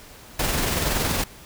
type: noise with amplitude modulation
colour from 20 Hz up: pink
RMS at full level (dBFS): -22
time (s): 0.39-1.24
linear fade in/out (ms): 5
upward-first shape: sine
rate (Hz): 21.3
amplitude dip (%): 35
effects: pink hiss -45 dBFS RMS until 1.45 s